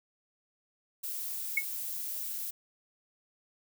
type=noise; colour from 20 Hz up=violet; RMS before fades=-37 dBFS; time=1.03-2.51 s; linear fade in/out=10 ms
type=tone with exponential decay; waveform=sine; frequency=2191 Hz; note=C#7; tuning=21 cents flat; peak=-21 dBFS; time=1.57-1.65 s; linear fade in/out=5 ms; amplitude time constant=16 ms
effects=none